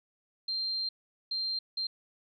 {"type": "tone bursts at uneven times", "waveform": "sine", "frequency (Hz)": 4169, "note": "C8", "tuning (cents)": -7, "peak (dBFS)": -30, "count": 3, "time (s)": [[0.48, 0.89], [1.31, 1.59], [1.77, 1.87]], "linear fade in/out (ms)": 5, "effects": []}